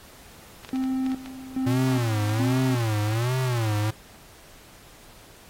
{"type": "clicks", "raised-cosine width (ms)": 0.2, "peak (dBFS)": -22, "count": 10, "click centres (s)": [0.648, 0.691, 0.759, 0.839, 1.064, 1.118, 1.26, 1.712, 2.295, 2.808]}
{"type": "tone with tremolo", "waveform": "triangle", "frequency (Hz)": 261.6, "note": "C4", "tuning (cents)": 0, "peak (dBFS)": -21, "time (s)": [0.73, 2.75], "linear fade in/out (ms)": 2, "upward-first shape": "square", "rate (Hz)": 1.2, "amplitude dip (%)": 80}
{"type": "tone with vibrato", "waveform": "square", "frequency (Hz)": 116.54, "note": "A#2", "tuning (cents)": 0, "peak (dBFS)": -23, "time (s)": [1.66, 3.91], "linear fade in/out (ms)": 10, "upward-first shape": "sine", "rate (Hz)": 1.3, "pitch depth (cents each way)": 190}
{"effects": ["pink hiss -49 dBFS RMS until 5.49 s", "AAC 48 kbps"]}